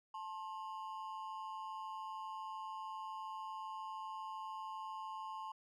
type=ring-modulated tone; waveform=triangle; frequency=971 Hz; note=B5; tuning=30 cents flat; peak=-38 dBFS; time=0.14-5.52 s; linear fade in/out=5 ms; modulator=93.6 Hz; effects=none

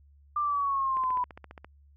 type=exponential sweep; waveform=sine; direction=down; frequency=1196 to 987.8 Hz; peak=-25 dBFS; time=0.36-1.24 s; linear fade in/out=5 ms
type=click train; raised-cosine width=0.5 ms; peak=-29 dBFS; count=11; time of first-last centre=0.97-1.646 s; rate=14.8 Hz
effects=added 71 Hz sine -55 dBFS peak until 1.96 s

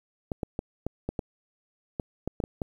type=clicks; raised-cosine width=2 ms; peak=-16 dBFS; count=11; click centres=0.318 / 0.432 / 0.591 / 0.866 / 1.09 / 1.192 / 1.998 / 2.276 / 2.402 / 2.439 / 2.618 s; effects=9-bit

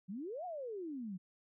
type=exponential two-way sweep; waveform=sine; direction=up then down; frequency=174.61 to 749 to 174.61 Hz; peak=-40 dBFS; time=0.08-1.18 s; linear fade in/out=20 ms; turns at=0.45 s; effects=none

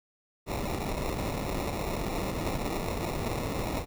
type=noise with sample-and-hold; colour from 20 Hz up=pink; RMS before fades=-32 dBFS; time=0.46-3.86 s; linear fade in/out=50 ms; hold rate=1575 Hz; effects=none

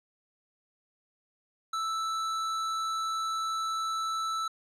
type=tone; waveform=square; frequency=1318.5 Hz; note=E6; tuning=in tune; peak=-30 dBFS; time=1.73-4.48 s; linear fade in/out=5 ms; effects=low-pass 7000 Hz 12 dB/octave

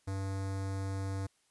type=tone with notch filter; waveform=square; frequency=97 Hz; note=G2; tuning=18 cents flat; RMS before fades=-36 dBFS; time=0.07-1.27 s; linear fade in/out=10 ms; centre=2900 Hz; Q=1.2; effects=white hiss -72 dBFS RMS until 1.5 s + resampled to 24000 Hz

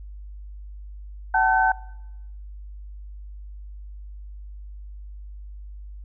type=tone cluster; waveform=sine; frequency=755 / 881 / 1526 Hz; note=F#5 / A5 / G6; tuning=+35 / +2 / -47 cents; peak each=-21 dBFS; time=1.34-1.72 s; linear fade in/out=5 ms; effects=noise-tail reverb RT60 0.9 s tail -22 dB re dry + added 50 Hz sine -36 dBFS peak until 6.04 s

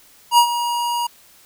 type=tone with ADSR envelope; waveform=square; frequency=953 Hz; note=A#5; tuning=38 cents sharp; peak=-8 dBFS; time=0.31-1.07 s; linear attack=70 ms; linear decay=80 ms; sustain=-12 dB; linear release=7 ms; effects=white hiss -50 dBFS RMS until 1.45 s

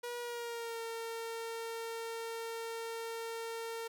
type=tone with pitch glide; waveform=sawtooth; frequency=481.6 to 456.9 Hz; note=B4 to A#4; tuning=-44 to -35 cents; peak=-35 dBFS; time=0.03-3.88 s; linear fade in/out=10 ms; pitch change=-91 cents; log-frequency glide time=0.2-0.81 s; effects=none

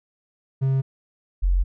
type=tone pair in turn; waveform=triangle / sine; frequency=133.9 / 44.88 Hz; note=C3 / F1; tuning=+40 / +48 cents; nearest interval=octave + perfect fifth; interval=1892 cents; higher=first; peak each=-16 dBFS; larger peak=neither; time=0.61-0.82 / 1.42-1.64 s; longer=second; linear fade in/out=20 ms; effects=none

